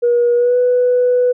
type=tone with pitch glide; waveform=sine; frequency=479.3 to 495.1 Hz; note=A#4 to B4; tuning=+48 to +4 cents; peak=-9 dBFS; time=0.02-1.33 s; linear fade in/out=20 ms; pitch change=+56 cents; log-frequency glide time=0.35-0.57 s; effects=tanh soft clip ceiling -6 dBFS